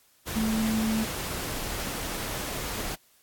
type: tone in noise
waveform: sine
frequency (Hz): 220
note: A3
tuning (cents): 0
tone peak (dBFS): -24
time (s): 0.35-1.05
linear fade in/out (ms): 20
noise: pink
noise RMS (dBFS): -33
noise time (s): 0.26-2.96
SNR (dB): +6
effects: white hiss -62 dBFS RMS until 3.22 s + AAC 64 kbps